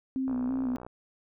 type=tone with vibrato; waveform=sine; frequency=257.2 Hz; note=C4; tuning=30 cents flat; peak=-27 dBFS; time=0.16-0.76 s; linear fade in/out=0 ms; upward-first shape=square; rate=3 Hz; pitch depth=42 cents each way
type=click train; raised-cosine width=1 ms; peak=-28 dBFS; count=37; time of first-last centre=0.28-0.865 s; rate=61.5 Hz
effects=none